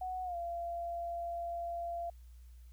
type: tone with pitch glide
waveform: sine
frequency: 740 to 686.5 Hz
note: F#5 to F5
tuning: 0 to -30 cents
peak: -36 dBFS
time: 0.01-2.1 s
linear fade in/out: 5 ms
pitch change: -130 cents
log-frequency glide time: 0.24-0.36 s
effects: added 60 Hz sine -51 dBFS peak until 2.72 s + white hiss -72 dBFS RMS until 2.72 s